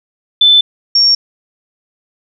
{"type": "tone pair in turn", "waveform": "sine", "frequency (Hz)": [3520, 5516], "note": ["A7", "F8"], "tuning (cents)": [0, -22], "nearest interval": "minor sixth", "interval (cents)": 778, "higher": "second", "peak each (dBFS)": [-4, -6], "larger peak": "first", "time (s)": [[0.41, 0.61], [0.95, 1.15]], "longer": "neither", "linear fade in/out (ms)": 5, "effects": []}